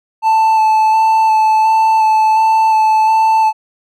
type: tone with vibrato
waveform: triangle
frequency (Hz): 878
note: A5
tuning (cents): -4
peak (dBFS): -6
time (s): 0.22-3.53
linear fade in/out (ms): 50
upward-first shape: square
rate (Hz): 1.4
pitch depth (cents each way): 11
effects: none